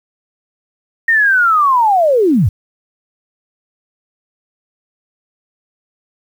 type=linear sweep; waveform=sine; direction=down; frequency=1864.7 to 74.2 Hz; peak=-8 dBFS; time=1.08-2.49 s; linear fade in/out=5 ms; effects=7-bit